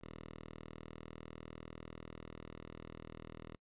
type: tone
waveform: 5% pulse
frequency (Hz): 40.15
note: E1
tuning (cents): -45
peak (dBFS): -37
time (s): 0.01-3.56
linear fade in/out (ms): 10
effects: noise-tail reverb RT60 0.1 s tail -26 dB re dry + resampled to 8000 Hz